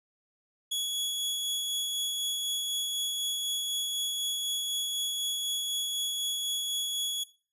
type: tone with tremolo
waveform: sawtooth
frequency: 3364 Hz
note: G#7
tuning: 22 cents sharp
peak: -25 dBFS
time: 0.71-7.24 s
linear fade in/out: 10 ms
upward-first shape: sine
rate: 4 Hz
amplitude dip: 25%
effects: noise-tail reverb RT60 0.4 s tail -19 dB re dry + resampled to 32000 Hz